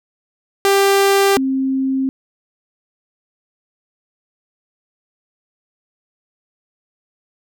sawtooth / sine tone pair in turn, 394.9 / 266 Hz, G4 / C4, +13 / +29 cents, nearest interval perfect fifth, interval 684 cents, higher first, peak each -7 / -15 dBFS, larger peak first, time 0.65-1.37 / 1.37-2.09 s, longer neither, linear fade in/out 0 ms, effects none

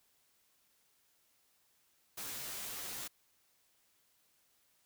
white noise with comb filter, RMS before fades -43 dBFS, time 2.17-3.08 s, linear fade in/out 10 ms, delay 12 ms, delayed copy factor -0.85, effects white hiss -73 dBFS RMS until 4.85 s

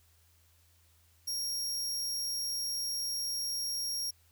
sawtooth tone, 5588 Hz, F8, in tune, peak -30 dBFS, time 1.27-4.11 s, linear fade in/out 10 ms, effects added 83 Hz sine -65 dBFS peak until 4.31 s + white hiss -68 dBFS RMS until 4.31 s

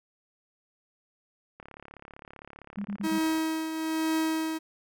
click train, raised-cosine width 0.5 ms, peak -30 dBFS, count 64, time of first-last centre 1.6-3.38 s, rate 35.4 Hz
sine tone bursts, 202.4 Hz, G#3, 44 cents flat, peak -30 dBFS, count 4, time 2.77-3.189 s, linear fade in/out 10 ms, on 80 ms, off 33 ms
45% pulse tone with tremolo, 318.8 Hz, D#4, 42 cents sharp, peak -24 dBFS, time 3.03-4.59 s, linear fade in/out 20 ms, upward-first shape triangle, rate 1.1 Hz, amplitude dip 60%
effects none

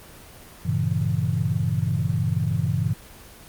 sine chord, G diminished seventh, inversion none, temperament equal, 98 / 116.54 / 138.59 / 164.81 Hz, G2 / Bb2 / Db3 / Fb3, 0 / 0 / 0 / 0 cents, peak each -26 dBFS, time 0.65-2.94 s, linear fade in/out 10 ms, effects pink hiss -45 dBFS RMS until 3.48 s + Opus 24 kbps

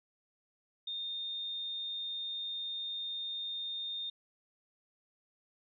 sine tone, 3649 Hz, A#7, 38 cents flat, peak -36 dBFS, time 0.87-4.1 s, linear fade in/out 5 ms, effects none

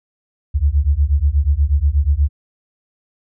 sine beating tone pair, 68 / 76.3 Hz, C#2 / D#2, -33 / -33 cents, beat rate 8.3 Hz, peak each -15 dBFS, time 0.54-2.29 s, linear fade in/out 20 ms, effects none

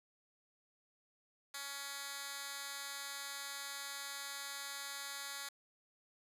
10% pulse tone with high-pass filter, 280 Hz, C#4, 18 cents sharp, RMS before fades -45 dBFS, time 1.54-5.49 s, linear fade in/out 5 ms, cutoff 2000 Hz, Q 0.53, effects resampled to 32000 Hz

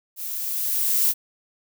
violet noise with level ramp, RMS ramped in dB -32 to -18 dBFS, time 0.16-1.14 s, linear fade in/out 50 ms, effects none

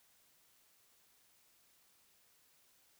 silence, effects white hiss -70 dBFS RMS until 2.99 s

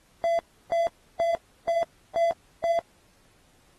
triangle tone bursts, 674 Hz, E5, 38 cents sharp, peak -19 dBFS, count 6, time 0.24-2.79 s, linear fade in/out 0 ms, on 150 ms, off 330 ms, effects pink hiss -62 dBFS RMS until 3.78 s + AAC 32 kbps

